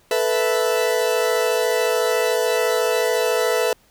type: chord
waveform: 40% pulse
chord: A suspended second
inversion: none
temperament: equal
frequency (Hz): 440 / 493.9 / 659.3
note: A4 / B4 / E5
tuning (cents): 0 / 0 / 0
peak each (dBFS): -21 / -20 / -23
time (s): 0.11-3.73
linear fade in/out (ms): 2
effects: pink hiss -57 dBFS RMS until 3.9 s